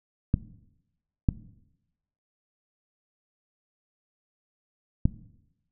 clicks, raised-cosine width 5 ms, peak -8 dBFS, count 3, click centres 0.341 / 1.288 / 5.055 s, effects noise-tail reverb RT60 0.9 s tail -17 dB re dry

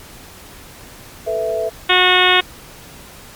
sine chord, A suspended second, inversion none, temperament equal, 440 / 493.9 / 659.3 Hz, A4 / B4 / E5, 0 / 0 / 0 cents, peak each -23 / -24 / -19 dBFS, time 1.26-1.7 s, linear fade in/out 20 ms
harmonic tone, 364.8 Hz, F#4, 24 cents flat, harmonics 1 / 2 / 3 / 4 / 5 / 6 / 7 / 8 / 9 / 10, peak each -19 / -19 / -19 / -19 / -19 / -19 / -19 / -19 / -19 / -19 dBFS, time 1.89-2.41 s, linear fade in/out 10 ms
effects pink hiss -39 dBFS RMS until 3.35 s + MP3 96 kbps

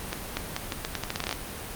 accelerating click train, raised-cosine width 0.2 ms, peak -11 dBFS, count 15, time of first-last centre 0.13-1.327 s, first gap 240 ms, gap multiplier 0.81, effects pink hiss -37 dBFS RMS until 1.75 s + Opus 32 kbps

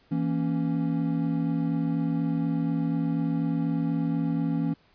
triangle chord, A# diminished, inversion second, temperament equal, 164.81 / 233.1 / 277.2 Hz, E3 / A#3 / C#4, 0 / 0 / 0 cents, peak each -25 / -29 / -26 dBFS, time 0.11-4.74 s, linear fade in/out 10 ms, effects pink hiss -62 dBFS RMS until 4.94 s + resampled to 11025 Hz

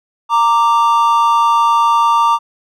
triangle tone pair together, 926.6 / 1175 Hz, A#5 / D6, -11 / +1 cents, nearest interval major third, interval 412 cents, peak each -10 dBFS, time 0.29-2.39 s, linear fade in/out 50 ms, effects none

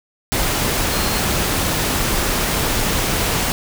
sine tone in noise, 4234 Hz, C8, 20 cents sharp, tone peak -30 dBFS, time 0.92-1.19 s, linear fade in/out 0 ms, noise pink, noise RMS -19 dBFS, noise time 0.32-3.52 s, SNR -14 dB, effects none

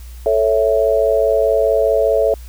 sine chord, A major, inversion none, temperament equal, 440 / 554.4 / 659.3 Hz, A4 / C#5 / E5, 0 / 0 / 0 cents, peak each -16 dBFS, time 0.26-2.34 s, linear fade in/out 2 ms, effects added 60 Hz sine -31 dBFS peak until 2.48 s + white hiss -46 dBFS RMS until 2.48 s

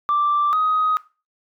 sine tone pair in turn, 1174.7 / 1255.1 Hz, D6 / D#6, 0 / +15 cents, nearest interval minor second, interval 115 cents, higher second, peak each -15 dBFS, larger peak neither, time 0.09-0.53 / 0.53-0.97 s, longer neither, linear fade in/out 0 ms, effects noise-tail reverb RT60 0.3 s tail -18 dB re dry + tanh soft clip ceiling -12 dBFS

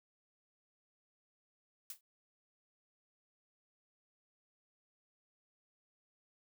blue noise with exponential decay, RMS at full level -41 dBFS, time 1.9-2.01 s, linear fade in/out 2 ms, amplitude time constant 23 ms, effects none

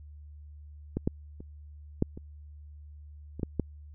clicks, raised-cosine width 3 ms, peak -16 / -13 / -30 / -11 / -28 / -26 / -16 / -14 dBFS, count 8, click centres 0.97 / 1.075 / 1.405 / 2.024 / 2.175 / 3.396 / 3.432 / 3.597 s, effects added 74 Hz sine -45 dBFS peak until 3.94 s

